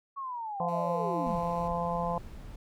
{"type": "linear sweep", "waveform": "sine", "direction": "down", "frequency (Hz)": [1120, 145], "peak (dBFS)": -34, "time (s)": [0.16, 1.4], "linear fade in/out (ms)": 20}
{"type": "harmonic tone", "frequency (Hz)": 171.8, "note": "F3", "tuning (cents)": -28, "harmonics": [1, 3, 4, 5, 6], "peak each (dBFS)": [-35, -35, -35, -35, -35], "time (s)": [0.6, 2.18], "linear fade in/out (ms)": 2}
{"type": "tone with vibrato", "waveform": "10% pulse", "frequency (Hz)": 164.81, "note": "E3", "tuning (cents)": 0, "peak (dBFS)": -39, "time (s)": [0.68, 1.68], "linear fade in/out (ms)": 2, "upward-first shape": "square", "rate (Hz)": 3.4, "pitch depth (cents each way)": 15}
{"type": "noise", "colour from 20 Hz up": "brown", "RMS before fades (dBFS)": -44, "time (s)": [1.26, 2.56], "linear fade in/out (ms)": 5}
{"effects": []}